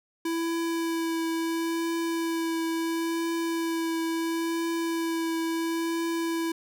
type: tone with vibrato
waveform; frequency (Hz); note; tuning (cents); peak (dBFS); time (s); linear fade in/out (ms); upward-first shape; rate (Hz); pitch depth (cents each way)
square; 330.8; E4; +6; -27; 0.25-6.52; 5; triangle; 0.73; 14
effects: none